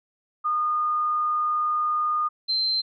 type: tone pair in turn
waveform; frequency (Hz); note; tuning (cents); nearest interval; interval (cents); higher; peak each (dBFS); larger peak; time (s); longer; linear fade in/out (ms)
sine; 1223 / 4114; D#6 / C8; -30 / -30; octave + major sixth; 2100; second; -21; neither; 0.44-2.29 / 2.48-2.82; first; 20
effects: none